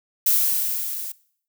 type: noise with level ramp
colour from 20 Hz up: violet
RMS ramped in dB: -17 to -32 dBFS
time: 0.26-1.12 s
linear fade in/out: 5 ms
effects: noise-tail reverb RT60 0.6 s tail -21 dB re dry